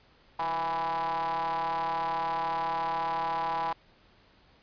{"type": "ring-modulated tone", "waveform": "square", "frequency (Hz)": 84.1, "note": "E2", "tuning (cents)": 35, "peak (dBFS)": -26, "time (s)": [0.39, 3.73], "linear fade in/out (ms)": 5, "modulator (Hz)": 907, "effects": ["pink hiss -61 dBFS RMS until 4.62 s", "resampled to 11025 Hz"]}